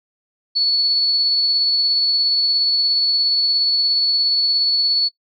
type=tone with tremolo; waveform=sine; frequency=4422 Hz; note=C#8; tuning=5 cents flat; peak=-13 dBFS; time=0.55-5.09 s; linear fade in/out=20 ms; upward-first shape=triangle; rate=17 Hz; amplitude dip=25%; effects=noise-tail reverb RT60 0.1 s tail -18 dB re dry